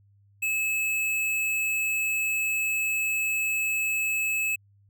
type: tone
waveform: square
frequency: 2595 Hz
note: E7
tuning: 28 cents flat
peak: -25 dBFS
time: 0.42-4.56 s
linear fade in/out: 10 ms
effects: added 100 Hz sine -57 dBFS peak until 4.89 s